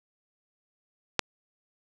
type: click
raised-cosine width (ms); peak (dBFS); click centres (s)
0.2; -4; 1.193
effects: none